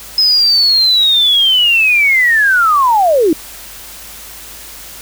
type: linear sweep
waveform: sine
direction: down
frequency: 5130 to 293.7 Hz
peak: -7 dBFS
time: 0.18-3.33 s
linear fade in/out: 2 ms
effects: added 50 Hz sine -42 dBFS peak until 5.01 s + white hiss -32 dBFS RMS until 5.01 s